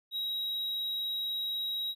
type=tone; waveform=triangle; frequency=3831 Hz; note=A#7; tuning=47 cents sharp; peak=-30 dBFS; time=0.11-1.95 s; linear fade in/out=50 ms; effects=none